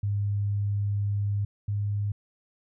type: tone pair in turn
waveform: sine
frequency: 101.7 / 102.47 Hz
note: G#2 / G#2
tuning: -36 / -23 cents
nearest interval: unison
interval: 13 cents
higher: second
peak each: -24 / -25 dBFS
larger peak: first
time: 0.03-1.45 / 1.68-2.12 s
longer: first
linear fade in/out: 5 ms
effects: none